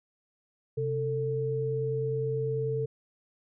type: tone pair together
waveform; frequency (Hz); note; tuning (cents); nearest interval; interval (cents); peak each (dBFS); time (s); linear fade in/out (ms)
sine; 132.1 / 445.3; C3 / A4; +17 / +21; octave + major sixth; 2104; -31 / -29; 0.77-2.86; 10
effects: none